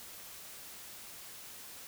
silence, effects white hiss -49 dBFS RMS until 1.87 s

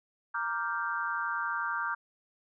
sine chord, G minor seventh, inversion first, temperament equal, 932.3 / 1174.7 / 1396.9 / 1568 Hz, Bb5 / D6 / F6 / G6, 0 / 0 / 0 / 0 cents, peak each -37 / -35 / -35 / -35 dBFS, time 0.34-1.95 s, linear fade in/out 10 ms, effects none

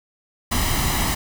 pink noise with comb filter, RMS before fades -21 dBFS, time 0.51-1.15 s, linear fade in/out 10 ms, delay 1 ms, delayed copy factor +0.6, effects none

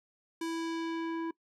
square tone with low-pass filter sweep, 329.6 Hz, E4, in tune, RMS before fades -35 dBFS, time 0.41-1.31 s, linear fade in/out 5 ms, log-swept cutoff 11000 to 1400 Hz, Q 0.84, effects noise-tail reverb RT60 0.1 s tail -21 dB re dry

